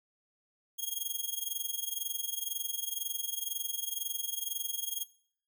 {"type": "tone with amplitude modulation", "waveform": "5% pulse", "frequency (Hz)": 3264, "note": "G#7", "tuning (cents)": -31, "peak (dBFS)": -22, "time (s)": [0.78, 5.05], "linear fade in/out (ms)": 20, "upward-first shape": "sine", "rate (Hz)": 22, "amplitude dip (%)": 85, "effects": ["noise-tail reverb RT60 0.6 s tail -22 dB re dry"]}